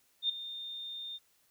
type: tone with ADSR envelope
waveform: sine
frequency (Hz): 3632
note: A#7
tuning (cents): -46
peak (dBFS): -25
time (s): 0.22-1.19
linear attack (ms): 74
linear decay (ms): 6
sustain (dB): -14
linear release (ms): 35
effects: white hiss -70 dBFS RMS until 1.5 s